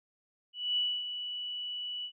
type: tone with ADSR envelope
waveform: sine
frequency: 2954 Hz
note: F#7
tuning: 3 cents flat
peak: -26 dBFS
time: 0.53-2.12 s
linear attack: 240 ms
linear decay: 260 ms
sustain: -9 dB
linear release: 75 ms
effects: none